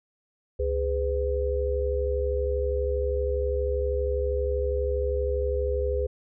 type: tone cluster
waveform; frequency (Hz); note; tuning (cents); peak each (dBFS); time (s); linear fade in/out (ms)
sine; 68.9 / 411.5 / 504; C#2 / G#4 / B4; -10 / -16 / +35; -27 / -29 / -28; 0.59-6.07; 10
effects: none